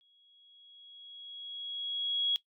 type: tone with exponential growth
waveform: sine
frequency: 3322 Hz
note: G#7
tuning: in tune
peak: -25 dBFS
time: 0.01-2.36 s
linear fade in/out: 0 ms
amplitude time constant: 510 ms
effects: noise-tail reverb RT60 0.1 s tail -17 dB re dry